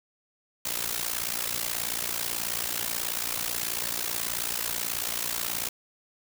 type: noise with amplitude modulation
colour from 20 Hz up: white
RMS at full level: -27 dBFS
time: 0.65-5.69 s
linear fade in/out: 5 ms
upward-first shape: sine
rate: 58.4 Hz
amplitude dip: 85%
effects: none